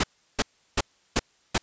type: noise bursts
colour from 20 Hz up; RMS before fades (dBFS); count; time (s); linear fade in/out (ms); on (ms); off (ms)
pink; -22; 5; 0-1.58; 5; 36; 350
effects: white hiss -64 dBFS RMS until 1.62 s + resampled to 16000 Hz